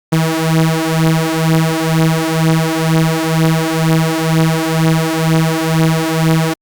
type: beating tone pair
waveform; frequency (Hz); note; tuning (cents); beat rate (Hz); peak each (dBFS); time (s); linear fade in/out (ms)
sawtooth; 160 / 162.1; D#3 / E3; +49 / -29; 2.1; -10; 0.12-6.54; 10
effects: Opus 48 kbps